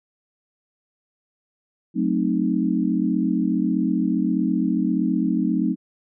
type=chord; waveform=sine; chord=F# diminished seventh; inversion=none; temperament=equal with one note detuned; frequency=185 / 220 / 261.6 / 309.7 Hz; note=F#3 / A3 / C4 / Eb4; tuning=0 / 0 / 0 / -8 cents; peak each=-24 dBFS; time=1.94-5.76 s; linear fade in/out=50 ms; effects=none